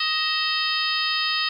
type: harmonic tone with a mistuned harmonic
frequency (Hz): 626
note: D#5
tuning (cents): +10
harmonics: 2 / 3 / 4 / 5 / 6 / 7 / 8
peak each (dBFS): -29 / -29 / -29 / -29 / -29 / -29 / -29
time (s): 0-1.49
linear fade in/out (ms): 5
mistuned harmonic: 4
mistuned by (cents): +88
effects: 9-bit